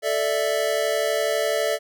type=chord; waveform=square; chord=A suspended fourth; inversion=none; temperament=equal; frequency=440 / 587.3 / 659.3 Hz; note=A4 / D5 / E5; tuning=0 / 0 / 0 cents; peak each=-27 / -25 / -26 dBFS; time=0.02-1.79 s; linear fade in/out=50 ms; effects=none